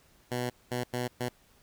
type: tone bursts at uneven times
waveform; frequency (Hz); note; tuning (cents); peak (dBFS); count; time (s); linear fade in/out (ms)
10% pulse; 123.47; B2; 0; -22; 4; 0.31-0.5 / 0.71-0.84 / 0.93-1.08 / 1.2-1.29; 10
effects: pink hiss -63 dBFS RMS until 1.62 s